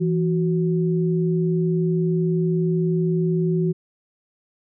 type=tone pair together; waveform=sine; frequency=166.35 / 370 Hz; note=E3 / F#4; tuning=+16 / 0 cents; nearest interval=octave + major second; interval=1384 cents; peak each=-19 / -23 dBFS; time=0-3.73 s; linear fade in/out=20 ms; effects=none